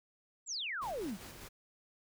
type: exponential sweep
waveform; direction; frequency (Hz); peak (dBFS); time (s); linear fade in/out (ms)
sine; down; 7902 to 164.81; -36; 0.46-1.18; 50
type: noise with tremolo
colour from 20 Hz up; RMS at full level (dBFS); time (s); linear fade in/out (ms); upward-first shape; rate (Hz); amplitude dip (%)
pink; -49; 0.81-1.49; 20; square; 5; 30
effects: none